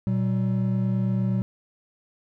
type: tone pair together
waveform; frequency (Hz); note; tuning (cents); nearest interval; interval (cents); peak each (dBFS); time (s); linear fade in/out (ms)
triangle; 119.69 / 190; A#2 / F#3; +46 / +46; minor sixth; 800; -22; 0.07-1.42; 0
effects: none